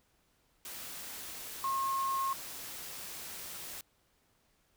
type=tone in noise; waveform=sine; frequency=1077 Hz; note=C6; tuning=50 cents sharp; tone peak=-30 dBFS; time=1.64-2.33 s; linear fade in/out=2 ms; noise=white; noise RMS=-44 dBFS; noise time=0.65-3.81 s; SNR=+11 dB; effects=pink hiss -72 dBFS RMS until 4.76 s